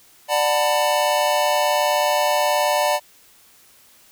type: chord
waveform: square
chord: B minor seventh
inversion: first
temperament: just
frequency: 592.7 / 740.8 / 889 / 987.8 Hz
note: D5 / F#5 / A5 / B5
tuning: +16 / +2 / +18 / 0 cents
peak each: -21 / -24 / -24 / -26 dBFS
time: 0.28-3 s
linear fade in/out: 50 ms
effects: white hiss -52 dBFS RMS until 4.11 s